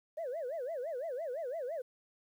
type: tone with vibrato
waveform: sine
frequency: 572 Hz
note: D5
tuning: 46 cents flat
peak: -34 dBFS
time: 0.17-1.82 s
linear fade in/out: 10 ms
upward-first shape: sine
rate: 5.9 Hz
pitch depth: 290 cents each way
effects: tanh soft clip ceiling -33 dBFS + 11-bit